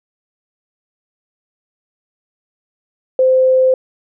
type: tone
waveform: sine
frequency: 518 Hz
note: C5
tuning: 17 cents flat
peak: -8 dBFS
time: 3.19-3.74 s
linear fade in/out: 2 ms
effects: none